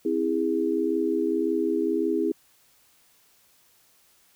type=chord; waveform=sine; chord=C augmented; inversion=none; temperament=just; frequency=261.6 / 327 / 408.8 Hz; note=C4 / E4 / G#4; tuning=0 / -14 / -27 cents; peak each=-29 / -25 / -26 dBFS; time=0.05-2.32 s; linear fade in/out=5 ms; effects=white hiss -61 dBFS RMS until 4.35 s